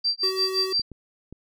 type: tone with tremolo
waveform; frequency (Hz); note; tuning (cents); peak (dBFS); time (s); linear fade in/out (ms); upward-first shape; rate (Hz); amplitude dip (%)
sine; 4699; D8; 0; -19; 0.04-0.82; 10; sine; 5.8; 100
type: tone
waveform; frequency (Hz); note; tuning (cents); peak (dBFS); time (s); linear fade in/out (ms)
square; 378.6; F#4; +40; -28; 0.23-0.73; 5
type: clicks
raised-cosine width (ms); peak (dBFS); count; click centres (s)
3; -27; 3; 0.796 / 0.917 / 1.326
effects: none